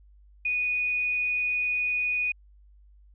sine tone with quantisation, 2473 Hz, D#7, 11 cents flat, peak -24 dBFS, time 0.45-2.32 s, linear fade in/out 5 ms, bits 9, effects added 50 Hz sine -52 dBFS peak until 3.14 s + resampled to 8000 Hz

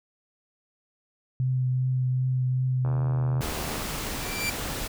sine tone with vibrato, 128.2 Hz, C3, 35 cents flat, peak -22 dBFS, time 1.4-3.41 s, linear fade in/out 0 ms, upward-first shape triangle, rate 2.6 Hz, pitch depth 15 cents each way
click train, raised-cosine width 1 ms, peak -23 dBFS, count 76, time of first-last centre 2.85-3.822 s, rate 77.2 Hz
pink noise, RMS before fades -32 dBFS, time 3.41-4.88 s, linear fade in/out 10 ms
sawtooth tone with exponential growth, 2349 Hz, D7, in tune, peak -21 dBFS, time 3.94-4.5 s, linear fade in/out 5 ms, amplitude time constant 120 ms
effects none

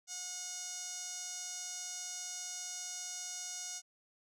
sawtooth tone with band-pass filter, 725 Hz, F#5, 35 cents flat, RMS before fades -43 dBFS, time 0.07-3.82 s, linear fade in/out 50 ms, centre 6400 Hz, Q 4.2, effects none

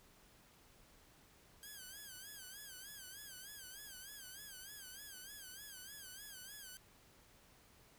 5% pulse tone with vibrato, 1590 Hz, G6, 24 cents sharp, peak -40 dBFS, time 1.63-6.77 s, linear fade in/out 0 ms, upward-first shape sine, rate 3.3 Hz, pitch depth 120 cents each way, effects pink hiss -66 dBFS RMS until 7.98 s

